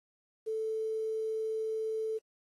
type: tone with quantisation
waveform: sine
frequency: 440 Hz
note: A4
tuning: in tune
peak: -31 dBFS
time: 0.46-2.19 s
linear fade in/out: 20 ms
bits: 10
effects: AAC 32 kbps